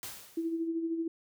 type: noise with exponential decay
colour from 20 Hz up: white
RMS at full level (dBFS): -39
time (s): 0.03-0.68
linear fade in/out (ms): 1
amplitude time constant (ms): 140
type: tone with tremolo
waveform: sine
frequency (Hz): 329.6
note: E4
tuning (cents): 0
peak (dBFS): -28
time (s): 0.37-1.08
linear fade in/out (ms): 5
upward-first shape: sine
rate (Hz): 13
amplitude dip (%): 50
effects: none